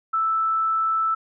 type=tone; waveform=sine; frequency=1318.5 Hz; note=E6; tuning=in tune; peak=-19 dBFS; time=0.13-1.15 s; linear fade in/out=10 ms; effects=none